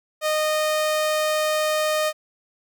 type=tone; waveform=sawtooth; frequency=616 Hz; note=D#5; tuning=17 cents flat; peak=-16 dBFS; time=0.21-2.13 s; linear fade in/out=50 ms; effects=none